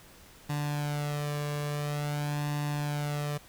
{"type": "tone with flanger", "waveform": "sawtooth", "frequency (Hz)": 146.83, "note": "D3", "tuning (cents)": 0, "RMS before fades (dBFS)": -32, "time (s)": [0.49, 3.38], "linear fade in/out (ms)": 10, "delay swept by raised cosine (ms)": [1.1, 1.79], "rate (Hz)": 0.48, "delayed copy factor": 0.65, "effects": ["pink hiss -54 dBFS RMS until 3.48 s"]}